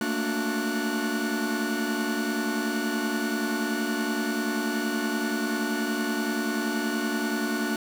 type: tone cluster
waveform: 45% pulse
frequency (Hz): 218 / 228.5 / 291.3 / 364 / 1474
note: A3 / A#3 / D4 / F#4 / F#6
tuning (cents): -16 / -34 / -14 / -28 / -7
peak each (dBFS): -35 / -30 / -31 / -34 / -33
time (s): 0.01-7.76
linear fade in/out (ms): 2
effects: none